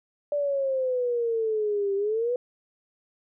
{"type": "exponential two-way sweep", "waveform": "sine", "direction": "down then up", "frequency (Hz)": [587.3, 392, 501], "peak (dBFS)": -23, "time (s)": [0.32, 2.36], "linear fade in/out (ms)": 2, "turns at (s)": 1.95, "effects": []}